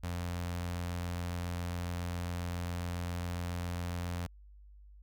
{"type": "tone with notch filter", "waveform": "sawtooth", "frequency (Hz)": 87.31, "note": "F2", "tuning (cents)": 0, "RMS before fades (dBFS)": -37, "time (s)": [0.03, 4.27], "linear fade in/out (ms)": 10, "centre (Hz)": 350, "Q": 1.9, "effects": ["added 50 Hz sine -52 dBFS peak until 5.02 s"]}